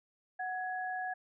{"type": "tone pair together", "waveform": "sine", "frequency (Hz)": [739.7, 1674], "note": ["F#5", "G#6"], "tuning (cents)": [-1, 13], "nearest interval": "octave + major second", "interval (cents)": 1414, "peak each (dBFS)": [-36, -39], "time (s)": [0.39, 1.14], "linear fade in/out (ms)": 10, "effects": []}